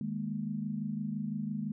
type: chord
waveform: sine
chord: D# suspended fourth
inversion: none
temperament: just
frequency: 155.56 / 207.4 / 233.3 Hz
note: D#3 / G#3 / A#3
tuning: 0 / -2 / +2 cents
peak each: -39 / -35 / -38 dBFS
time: 0.01-1.72 s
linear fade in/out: 2 ms
effects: none

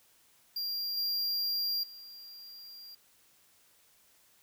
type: tone with level steps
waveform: square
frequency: 4768 Hz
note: D8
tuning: 25 cents sharp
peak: -33 / -30 / -47 dBFS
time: 0.56-2.95 s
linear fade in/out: 5 ms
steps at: 0.97 / 1.83 s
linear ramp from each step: 5 ms
effects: white hiss -65 dBFS RMS until 4.42 s

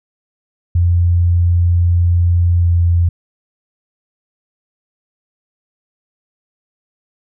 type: tone with pitch glide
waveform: sine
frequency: 86.9 to 86 Hz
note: F2 to F2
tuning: -8 to -26 cents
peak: -9 dBFS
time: 0.75-3.09 s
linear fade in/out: 5 ms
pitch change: -18 cents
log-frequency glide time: 2.61-2.67 s
effects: none

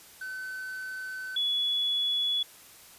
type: tone pair in turn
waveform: triangle / sine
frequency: 1521 / 3398 Hz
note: F#6 / G#7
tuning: +47 / +39 cents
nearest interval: octave + major second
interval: 1392 cents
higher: second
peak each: -33 / -25 dBFS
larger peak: second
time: 0.21-1.36 / 1.36-2.43 s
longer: first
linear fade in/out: 5 ms
effects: white hiss -52 dBFS RMS until 2.98 s + resampled to 32000 Hz

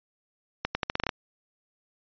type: accelerating click train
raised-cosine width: 0.3 ms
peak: -10 dBFS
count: 9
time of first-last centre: 0.65-1.092 s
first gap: 100 ms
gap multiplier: 0.82
effects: resampled to 11025 Hz

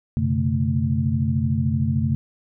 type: tone cluster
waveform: sine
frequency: 90.9 / 127.7 / 141 / 222 Hz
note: F#2 / C3 / C#3 / A3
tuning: -30 / -42 / +30 / +16 cents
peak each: -24 dBFS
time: 0.17-2.15 s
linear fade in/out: 0 ms
effects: none

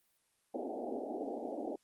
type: band-pass noise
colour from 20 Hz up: pink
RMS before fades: -40 dBFS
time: 0.54-1.76 s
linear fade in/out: 5 ms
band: 230 to 800 Hz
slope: 96 dB/octave
effects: white hiss -75 dBFS RMS until 1.83 s + Opus 32 kbps

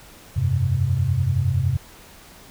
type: chord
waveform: sine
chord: F suspended second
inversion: none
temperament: equal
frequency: 87.31 / 98 / 130.81 Hz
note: F2 / G2 / C3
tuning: 0 / 0 / 0 cents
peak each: -24 / -22 / -21 dBFS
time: 0.36-1.77 s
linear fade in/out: 10 ms
effects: pink hiss -46 dBFS RMS until 2.5 s

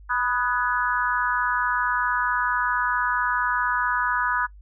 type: chord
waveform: sine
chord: G# minor seventh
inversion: first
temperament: equal with one note detuned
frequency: 987.8 / 1244.5 / 1480 / 1692.2 Hz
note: B5 / D#6 / F#6 / G#6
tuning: 0 / 0 / 0 / +32 cents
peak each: -26 / -27 / -25 / -28 dBFS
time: 0.09-4.47 s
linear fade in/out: 20 ms
effects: noise-tail reverb RT60 0.1 s tail -22 dB re dry + added 50 Hz sine -43 dBFS peak until 4.61 s

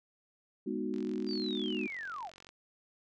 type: chord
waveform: sine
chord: G# minor seventh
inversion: none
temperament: equal with one note detuned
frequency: 207.7 / 246.9 / 310.1 / 370 Hz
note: G#3 / B3 / D#4 / F#4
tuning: 0 / 0 / -6 / 0 cents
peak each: -38 dBFS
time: 0.66-1.87 s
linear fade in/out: 10 ms
type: click train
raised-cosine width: 0.2 ms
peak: -35 dBFS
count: 72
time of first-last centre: 0.94-2.49 s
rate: 45.8 Hz
type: linear sweep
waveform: sine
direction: down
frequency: 4817 to 587.3 Hz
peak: -38 dBFS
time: 1.26-2.31 s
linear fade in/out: 50 ms
effects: none

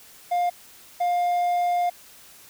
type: tone pair in turn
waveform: triangle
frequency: 706 / 706 Hz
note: F5 / F5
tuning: +19 / +19 cents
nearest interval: unison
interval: 0 cents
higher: neither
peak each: -18 dBFS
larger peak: neither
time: 0.31-0.5 / 1-1.9 s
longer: second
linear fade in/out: 10 ms
effects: white hiss -49 dBFS RMS until 2.49 s

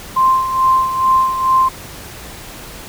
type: tone with tremolo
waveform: sine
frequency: 1046.5 Hz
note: C6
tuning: in tune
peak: -8 dBFS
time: 0.16-1.69 s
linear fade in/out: 10 ms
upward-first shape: sine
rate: 2.3 Hz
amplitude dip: 65%
effects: pink hiss -33 dBFS RMS until 2.88 s

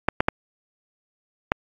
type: clicks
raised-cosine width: 0.5 ms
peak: -3 dBFS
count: 4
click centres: 0.086 / 0.205 / 0.285 / 1.519 s
effects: AAC 32 kbps

